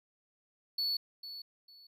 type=tone with echo; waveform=triangle; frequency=4431 Hz; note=C#8; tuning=2 cents flat; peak=-29 dBFS; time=0.78-0.97 s; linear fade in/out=5 ms; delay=450 ms; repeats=2; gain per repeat=-12 dB; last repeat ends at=1.87 s; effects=none